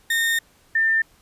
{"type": "tone pair in turn", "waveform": ["35% pulse", "sine"], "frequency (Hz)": [1833, 1795.3], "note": ["A#6", "A6"], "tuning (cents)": [-30, 34], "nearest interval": "unison", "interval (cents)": 36, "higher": "first", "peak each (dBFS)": [-17, -16], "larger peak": "second", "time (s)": [[0.1, 0.39], [0.75, 1.02]], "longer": "first", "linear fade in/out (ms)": 5, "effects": ["pink hiss -57 dBFS RMS until 1.21 s", "resampled to 32000 Hz"]}